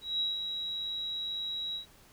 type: tone with ADSR envelope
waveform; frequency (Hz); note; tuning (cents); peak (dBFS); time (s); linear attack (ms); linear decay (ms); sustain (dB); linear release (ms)
sine; 3866; B7; -38; -27; 0.01-1.86; 190; 170; -6; 110
effects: pink hiss -59 dBFS RMS until 2.12 s